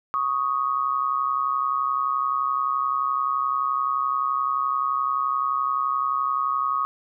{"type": "tone pair together", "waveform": "sine", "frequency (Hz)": [1112.9, 1244.5], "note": ["C#6", "D#6"], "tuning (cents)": [6, 0], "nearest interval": "major second", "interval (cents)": 194, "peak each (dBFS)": -24, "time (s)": [0.14, 6.85], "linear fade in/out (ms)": 0, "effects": []}